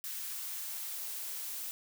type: noise with high-pass filter sweep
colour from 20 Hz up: blue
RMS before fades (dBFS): -40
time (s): 0.04-1.71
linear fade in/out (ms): 0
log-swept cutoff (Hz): 1400 to 260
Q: 1.2
effects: none